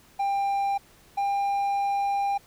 triangle tone pair in turn, 795 / 799.4 Hz, G5 / G5, +24 / +34 cents, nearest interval unison, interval 10 cents, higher second, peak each -21 / -21 dBFS, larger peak neither, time 0.19-0.78 / 1.17-2.38 s, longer second, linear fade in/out 10 ms, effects pink hiss -56 dBFS RMS until 2.46 s

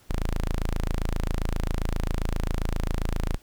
sawtooth tone, 27.5 Hz, A0, in tune, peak -20 dBFS, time 0.09-3.38 s, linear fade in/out 20 ms, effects pink hiss -57 dBFS RMS until 3.42 s

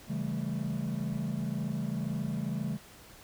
triangle chord, A dominant seventh, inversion first, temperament just, 137.5 / 165 / 198 / 220 Hz, C#3 / E3 / G3 / A3, -14 / +2 / +18 / 0 cents, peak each -34 dBFS, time 0.07-2.79 s, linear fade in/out 50 ms, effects tanh soft clip ceiling -21 dBFS + pink hiss -53 dBFS RMS until 3.23 s

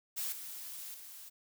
blue noise with level steps, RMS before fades -37 / -45 / -50 dBFS, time 0.16-1.3 s, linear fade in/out 20 ms, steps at 0.32 / 0.94 s, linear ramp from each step 5 ms, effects none

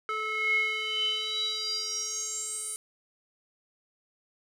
square tone with band-pass filter sweep, 433.6 Hz, A4, 25 cents flat, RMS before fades -31 dBFS, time 0.09-2.76 s, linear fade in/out 0 ms, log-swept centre 1600 to 9500 Hz, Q 8.8, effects none

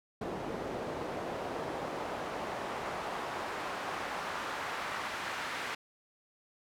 pink noise with band-pass filter sweep, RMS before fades -38 dBFS, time 0.21-5.75 s, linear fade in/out 5 ms, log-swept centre 440 to 1600 Hz, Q 1, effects none

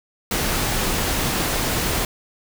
pink noise, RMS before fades -22 dBFS, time 0.31-2.05 s, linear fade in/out 2 ms, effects none

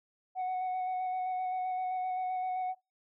sine tone with vibrato, 740 Hz, F#5, in tune, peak -28 dBFS, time 0.35-2.75 s, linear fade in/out 50 ms, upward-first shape square, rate 7.7 Hz, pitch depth 12 cents each way, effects noise-tail reverb RT60 0.2 s tail -20 dB re dry + tanh soft clip ceiling -30 dBFS

